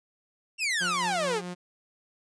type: exponential sweep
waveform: sawtooth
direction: down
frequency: 2793 to 384.8 Hz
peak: -22 dBFS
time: 0.58-1.42 s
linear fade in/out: 50 ms
type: tone with tremolo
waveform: sawtooth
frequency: 178.5 Hz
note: F3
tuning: 38 cents sharp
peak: -30 dBFS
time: 0.8-1.55 s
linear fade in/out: 20 ms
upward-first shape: sine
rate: 4.7 Hz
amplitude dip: 40%
effects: resampled to 22050 Hz